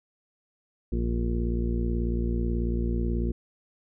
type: harmonic tone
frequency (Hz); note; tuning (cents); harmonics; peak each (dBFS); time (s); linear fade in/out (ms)
58.27; A#1; 0; 1 / 2 / 3 / 4 / 6 / 7 / 8; -26 / -34 / -35 / -32 / -34 / -44 / -43; 0.92-3.32; 5
effects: none